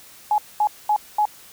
sine tone bursts, 842 Hz, G#5, 24 cents sharp, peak -15 dBFS, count 4, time 0.31-1.254 s, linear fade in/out 2 ms, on 71 ms, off 220 ms, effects white hiss -46 dBFS RMS until 1.52 s

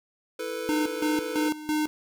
square chord, E suspended fourth, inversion none, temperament just, 329.6 / 439.5 / 494.4 Hz, E4 / A4 / B4, 0 / -2 / +2 cents, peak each -40 / -35 / -34 dBFS, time 0.39-1.49 s, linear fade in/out 5 ms
square tone with tremolo, 305 Hz, D#4, 34 cents flat, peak -24 dBFS, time 0.69-1.87 s, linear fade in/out 0 ms, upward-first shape square, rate 3 Hz, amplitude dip 80%
effects none

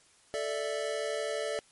square chord, A suspended fourth, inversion none, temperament equal, 440 / 587.3 / 659.3 Hz, A4 / D5 / E5, 0 / 0 / 0 cents, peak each -36 / -35 / -39 dBFS, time 0.34-1.59 s, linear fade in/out 0 ms, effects white hiss -62 dBFS RMS until 1.71 s + MP3 48 kbps

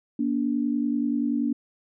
sine tone pair together, 237.9 / 288.3 Hz, A#3 / D4, +35 / -32 cents, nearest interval minor third, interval 333 cents, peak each -25 dBFS, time 0.19-1.53 s, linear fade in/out 5 ms, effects none

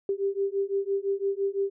sine beating tone pair, 392 / 397.9 Hz, G4 / G4, 0 / +26 cents, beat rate 5.9 Hz, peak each -28 dBFS, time 0.09-1.7 s, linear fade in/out 2 ms, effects none

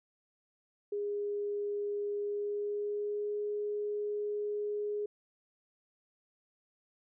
sine tone with pitch glide, 410.1 to 415.8 Hz, G#4 to G#4, -22 to +2 cents, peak -32 dBFS, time 0.92-5.06 s, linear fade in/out 5 ms, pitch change +24 cents, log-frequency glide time 2.19-3.38 s, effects none

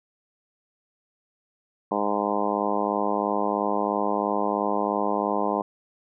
harmonic tone, 103 Hz, G#2, 14 cents flat, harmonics 2 / 3 / 4 / 5 / 6 / 7 / 8 / 9 / 10, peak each -31 / -31 / -31 / -31 / -31 / -31 / -31 / -31 / -31 dBFS, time 1.91-5.62 s, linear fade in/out 5 ms, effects none

